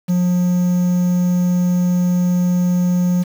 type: tone with quantisation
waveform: triangle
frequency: 178.5 Hz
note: F3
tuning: 38 cents sharp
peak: -11 dBFS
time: 0.08-3.24 s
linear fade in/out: 20 ms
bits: 6
effects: none